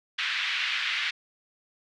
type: band-pass noise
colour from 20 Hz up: pink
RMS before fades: -29 dBFS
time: 0.18-1.11 s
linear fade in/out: 10 ms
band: 1700 to 3600 Hz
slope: 24 dB/octave
effects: none